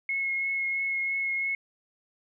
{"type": "tone with vibrato", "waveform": "sine", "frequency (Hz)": 2172, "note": "C#7", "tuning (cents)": -36, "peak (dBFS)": -26, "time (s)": [0.09, 1.55], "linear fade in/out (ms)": 2, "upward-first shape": "triangle", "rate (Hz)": 3, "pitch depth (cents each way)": 14, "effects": []}